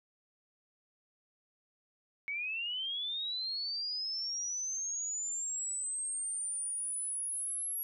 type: linear sweep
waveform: sine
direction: up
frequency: 2217 to 11360 Hz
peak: -34 dBFS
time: 2.28-7.83 s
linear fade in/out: 0 ms
effects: none